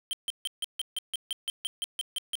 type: tone bursts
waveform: square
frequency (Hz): 3136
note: G7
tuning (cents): 0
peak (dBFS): -29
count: 14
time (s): 0.11-2.354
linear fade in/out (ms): 0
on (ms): 21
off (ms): 150
effects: none